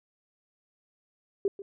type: tone with echo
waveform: sine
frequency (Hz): 396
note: G4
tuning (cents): +18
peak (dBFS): -22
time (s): 1.45-1.48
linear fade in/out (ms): 2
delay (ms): 140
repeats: 1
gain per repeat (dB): -15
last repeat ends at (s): 1.62
effects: none